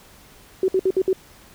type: tone bursts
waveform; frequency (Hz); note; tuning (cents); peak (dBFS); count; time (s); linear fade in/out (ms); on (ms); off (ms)
sine; 377.5; F#4; +35; -15; 5; 0.63-1.13; 2; 52; 60
effects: pink hiss -49 dBFS RMS until 1.54 s